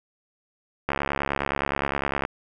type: click train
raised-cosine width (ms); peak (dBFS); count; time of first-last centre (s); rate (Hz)
0.5; -9; 96; 0.89-2.251; 69.8
effects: none